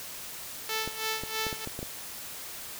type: tone with tremolo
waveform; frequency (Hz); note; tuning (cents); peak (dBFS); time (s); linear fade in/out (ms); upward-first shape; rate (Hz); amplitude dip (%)
5% pulse; 440; A4; 0; -17; 0.69-1.65; 2; sine; 3.1; 80
type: clicks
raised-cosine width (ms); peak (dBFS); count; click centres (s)
2; -23; 7; 0.876 / 1.236 / 1.467 / 1.528 / 1.674 / 1.791 / 1.829
effects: white hiss -41 dBFS RMS until 2.79 s